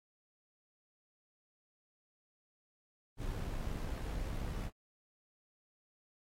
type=noise with amplitude modulation; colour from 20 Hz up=brown; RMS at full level=-37 dBFS; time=3.17-4.71 s; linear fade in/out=50 ms; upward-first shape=sine; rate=68.3 Hz; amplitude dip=40%; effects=AAC 48 kbps